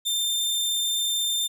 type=tone; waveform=sawtooth; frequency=3591 Hz; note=A7; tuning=35 cents sharp; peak=-20 dBFS; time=0.05-1.48 s; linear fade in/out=20 ms; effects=none